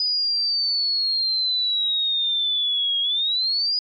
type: exponential two-way sweep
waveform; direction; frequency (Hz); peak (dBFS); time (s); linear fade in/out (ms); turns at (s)
sine; down then up; 4978 to 3263 to 4978; -19; 0-3.79; 2; 3
effects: MP3 96 kbps